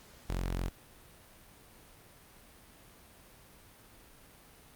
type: tone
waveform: sawtooth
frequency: 44.59 Hz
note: F1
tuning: 37 cents sharp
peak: -28 dBFS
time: 0.29-0.69 s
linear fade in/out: 10 ms
effects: pink hiss -57 dBFS RMS until 4.75 s + Opus 48 kbps